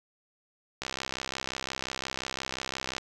click train, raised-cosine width 0.2 ms, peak -15 dBFS, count 143, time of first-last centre 0.82-2.981 s, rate 65.7 Hz, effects none

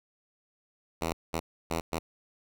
5% pulse tone bursts at uneven times, 82.41 Hz, E2, in tune, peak -18 dBFS, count 4, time 1.01-1.13 / 1.33-1.4 / 1.7-1.81 / 1.92-1.99 s, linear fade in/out 10 ms, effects none

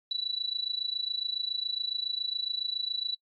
sine tone with amplitude modulation, 3946 Hz, B7, 2 cents flat, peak -26 dBFS, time 0.11-3.15 s, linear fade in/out 2 ms, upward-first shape sine, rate 27.2 Hz, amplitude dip 85%, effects noise-tail reverb RT60 0.1 s tail -25 dB re dry + AAC 48 kbps

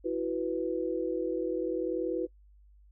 sine chord, E suspended second, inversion none, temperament equal, 329.6 / 370 / 493.9 Hz, E4 / F#4 / B4, 0 / 0 / 0 cents, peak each -33 dBFS, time 0.04-2.27 s, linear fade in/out 20 ms, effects noise-tail reverb RT60 0.1 s tail -23 dB re dry + added 50 Hz sine -55 dBFS peak until 2.91 s

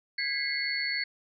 sine tone cluster, 1643 / 1990 / 2133 / 4425 Hz, G#6 / B6 / C7 / C#8, -19 / +13 / +33 / -4 cents, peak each -37 / -34 / -33 / -32 dBFS, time 0.18-1.04 s, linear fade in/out 5 ms, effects none

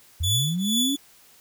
sine linear sweep, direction up, 76.2 to 287.4 Hz, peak -23 dBFS, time 0.2-0.96 s, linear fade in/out 10 ms
sawtooth tone with tremolo, 3446 Hz, A7, 37 cents flat, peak -17 dBFS, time 0.23-0.97 s, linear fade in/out 10 ms, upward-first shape triangle, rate 2.2 Hz, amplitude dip 100%
effects white hiss -54 dBFS RMS until 1.4 s

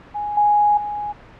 sine tone with level steps, 830.6 Hz, G#5, in tune, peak -22 / -12 / -23 dBFS, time 0.14-1.13 s, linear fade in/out 20 ms, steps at 0.37 / 0.77 s, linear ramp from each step 5 ms, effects pink hiss -43 dBFS RMS until 1.39 s + low-pass 2000 Hz 12 dB/octave

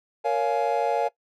triangle chord, Bb minor seventh, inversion none, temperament just, 466.2 / 559.4 / 699.2 / 839.1 Hz, Bb4 / Db5 / F5 / Ab5, 0 / +16 / +2 / +18 cents, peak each -25 dBFS, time 0.24-1.09 s, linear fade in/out 20 ms, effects noise-tail reverb RT60 0.1 s tail -19 dB re dry

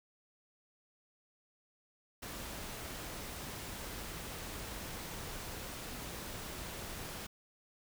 pink noise, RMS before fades -44 dBFS, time 2.22-7.27 s, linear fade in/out 10 ms, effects none

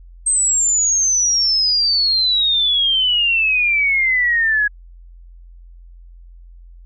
sine exponential sweep, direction down, 8380 to 1661 Hz, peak -13 dBFS, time 0.26-4.68 s, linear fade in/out 10 ms, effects added 43 Hz sine -38 dBFS peak until 6.85 s

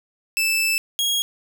sawtooth tone pair in turn, 2637 / 3291 Hz, E7 / G#7, 0 / -16 cents, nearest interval major third, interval 384 cents, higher second, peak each -15 / -16 dBFS, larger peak first, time 0.37-0.78 / 0.99-1.22 s, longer first, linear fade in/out 0 ms, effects none

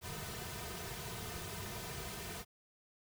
pink noise with comb filter, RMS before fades -44 dBFS, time 0.01-2.45 s, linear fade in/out 50 ms, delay 3.6 ms, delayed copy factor -0.85, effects none

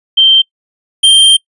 sine / square tone pair in turn, 3136 / 3163 Hz, G7 / G7, 0 / +15 cents, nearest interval unison, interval 15 cents, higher second, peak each -3 dBFS, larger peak neither, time 0.17-0.42 / 1.03-1.37 s, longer second, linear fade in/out 10 ms, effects noise-tail reverb RT60 0.1 s tail -25 dB re dry + resampled to 24000 Hz

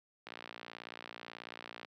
click train, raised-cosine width 0.3 ms, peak -28 dBFS, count 93, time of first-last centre 0.27-1.848 s, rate 58.3 Hz, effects high-pass 200 Hz 12 dB/octave

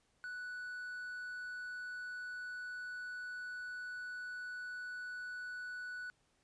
triangle tone, 1481 Hz, F#6, 1 cent sharp, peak -40 dBFS, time 0.24-6.1 s, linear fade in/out 0 ms, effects pink hiss -75 dBFS RMS until 6.43 s + resampled to 22050 Hz

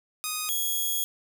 5% pulse tone pair in turn, 1244.5 / 3330 Hz, D#6 / G#7, 0 / +4 cents, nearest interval octave + perfect fourth, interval 1704 cents, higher second, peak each -17 dBFS, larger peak neither, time 0.24-0.49 / 0.49-1.04 s, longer second, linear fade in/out 0 ms, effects none

